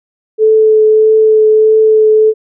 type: tone with vibrato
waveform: sine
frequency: 434.8 Hz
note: A4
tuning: 21 cents flat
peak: -4 dBFS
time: 0.38-2.34 s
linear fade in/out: 50 ms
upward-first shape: triangle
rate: 1.6 Hz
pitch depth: 13 cents each way
effects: none